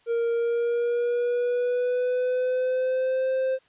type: tone with pitch glide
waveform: triangle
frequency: 466.2 to 523.3 Hz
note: A#4 to C5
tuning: 0 to 0 cents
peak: -20 dBFS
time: 0.06-3.59 s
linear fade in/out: 50 ms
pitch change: +200 cents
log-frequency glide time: 0.33-3.31 s
effects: white hiss -62 dBFS RMS until 3.68 s + resampled to 8000 Hz